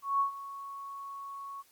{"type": "tone with ADSR envelope", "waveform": "sine", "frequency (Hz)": 1109, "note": "C#6", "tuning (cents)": 0, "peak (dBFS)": -23, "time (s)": [0.02, 1.63], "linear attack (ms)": 180, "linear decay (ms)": 110, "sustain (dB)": -16, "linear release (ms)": 29, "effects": ["white hiss -64 dBFS RMS until 1.71 s", "MP3 96 kbps"]}